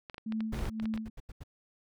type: clicks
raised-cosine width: 0.3 ms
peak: -27 dBFS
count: 12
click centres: 0.098 / 0.144 / 0.181 / 0.323 / 0.406 / 0.545 / 0.591 / 0.655 / 0.799 / 0.856 / 0.939 / 0.976 s
type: tone with tremolo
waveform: sine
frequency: 220 Hz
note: A3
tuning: in tune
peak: -30 dBFS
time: 0.26-1.1 s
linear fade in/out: 5 ms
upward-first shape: sine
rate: 2 Hz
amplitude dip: 85%
type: noise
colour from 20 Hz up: brown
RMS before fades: -34 dBFS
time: 0.52-0.7 s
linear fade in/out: 10 ms
type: noise bursts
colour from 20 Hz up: brown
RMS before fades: -43 dBFS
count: 6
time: 0.82-1.436 s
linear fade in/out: 5 ms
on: 31 ms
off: 86 ms
effects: none

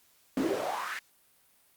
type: noise with high-pass filter sweep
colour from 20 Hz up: brown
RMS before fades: -32 dBFS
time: 0.37-0.99 s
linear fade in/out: 2 ms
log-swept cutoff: 250 to 1900 Hz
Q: 5
effects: white hiss -65 dBFS RMS until 1.76 s + Opus 48 kbps

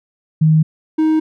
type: tone pair in turn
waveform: sine / triangle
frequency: 157 / 314 Hz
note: D#3 / D#4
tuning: +16 / +16 cents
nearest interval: octave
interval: 1200 cents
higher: second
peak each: -8 / -9 dBFS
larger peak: first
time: 0.41-0.63 / 0.98-1.2 s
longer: neither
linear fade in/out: 10 ms
effects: none

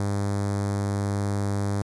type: tone with notch filter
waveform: sawtooth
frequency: 100.6 Hz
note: G2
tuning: 45 cents sharp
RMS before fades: -26 dBFS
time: 0-1.82 s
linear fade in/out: 0 ms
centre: 2800 Hz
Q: 0.7
effects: resampled to 24000 Hz

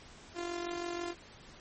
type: tone with amplitude modulation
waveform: sawtooth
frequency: 346.4 Hz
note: F4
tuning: 14 cents flat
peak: -29 dBFS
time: 0.34-1.15 s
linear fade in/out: 50 ms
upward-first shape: sine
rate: 46.2 Hz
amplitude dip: 60%
effects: pink hiss -54 dBFS RMS until 1.6 s + MP3 32 kbps

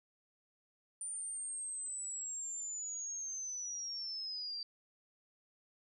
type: linear sweep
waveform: sine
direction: down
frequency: 9170 to 4663 Hz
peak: -39 dBFS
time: 1.01-4.63 s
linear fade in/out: 2 ms
effects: none

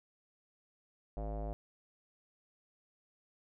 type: tone with low-pass filter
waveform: square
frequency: 53.4 Hz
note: G#1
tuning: 49 cents sharp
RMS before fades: -39 dBFS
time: 1.17-1.53 s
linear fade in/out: 0 ms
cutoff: 660 Hz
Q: 4.7
effects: none

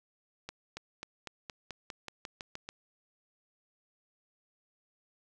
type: accelerating click train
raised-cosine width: 0.2 ms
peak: -23 dBFS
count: 12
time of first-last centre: 0.49-2.69 s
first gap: 280 ms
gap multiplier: 0.93
effects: none

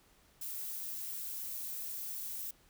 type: noise with high-pass filter sweep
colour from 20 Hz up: violet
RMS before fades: -41 dBFS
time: 0.41-2.51 s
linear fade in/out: 5 ms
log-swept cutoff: 830 to 350 Hz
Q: 1.5
effects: pink hiss -66 dBFS RMS until 2.69 s

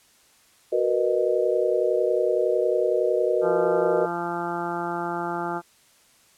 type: chord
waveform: sine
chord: B major seventh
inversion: second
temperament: just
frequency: 370.4 / 463 / 493.9 / 617.4 Hz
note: F#4 / A#4 / B4 / D#5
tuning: +2 / -12 / 0 / -14 cents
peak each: -25 dBFS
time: 0.72-4.06 s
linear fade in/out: 10 ms
type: harmonic tone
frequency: 172.5 Hz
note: F3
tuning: 21 cents flat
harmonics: 1 / 2 / 3 / 4 / 5 / 6 / 7 / 8 / 9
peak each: -36 / -31 / -41 / -33 / -31 / -43 / -35 / -35 / -43 dBFS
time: 3.41-5.62 s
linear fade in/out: 50 ms
effects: white hiss -58 dBFS RMS until 6.37 s + low-pass 11000 Hz 12 dB/octave

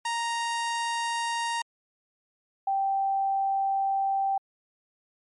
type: tone pair in turn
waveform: sawtooth / sine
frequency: 932.3 / 781.8 Hz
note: A#5 / G5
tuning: 0 / -5 cents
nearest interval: minor third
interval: 305 cents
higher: first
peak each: -23 dBFS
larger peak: neither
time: 0.05-1.62 / 2.67-4.38 s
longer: second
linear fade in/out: 5 ms
effects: MP3 48 kbps

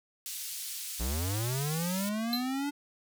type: band-pass noise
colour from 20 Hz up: white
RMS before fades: -39 dBFS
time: 0.26-2.09 s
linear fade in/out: 0 ms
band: 3400 to 14000 Hz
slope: 12 dB/octave
type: linear sweep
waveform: square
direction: up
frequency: 54.7 to 291.4 Hz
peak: -31 dBFS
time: 0.99-2.71 s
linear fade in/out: 20 ms
type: tone with exponential decay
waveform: square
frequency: 4079 Hz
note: C8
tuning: 45 cents flat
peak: -26 dBFS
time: 2.33-2.5 s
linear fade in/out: 1 ms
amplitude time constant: 36 ms
effects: none

